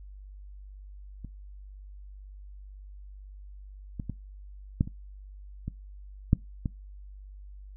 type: clicks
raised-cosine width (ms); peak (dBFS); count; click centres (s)
5; -28 / -21 / -20 / -10 / -25 / -21 / -7 / -17; 8; 1.247 / 3.998 / 4.097 / 4.809 / 4.875 / 5.68 / 6.331 / 6.658
effects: noise-tail reverb RT60 0.2 s tail -21 dB re dry + added 49 Hz sine -43 dBFS peak until 7.76 s